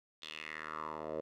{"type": "tone with band-pass filter sweep", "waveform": "10% pulse", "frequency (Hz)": 77.8, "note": "D#2", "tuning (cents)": 0, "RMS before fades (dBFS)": -43, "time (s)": [0.22, 1.21], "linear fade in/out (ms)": 5, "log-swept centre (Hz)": [3600, 520], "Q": 3.7, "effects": []}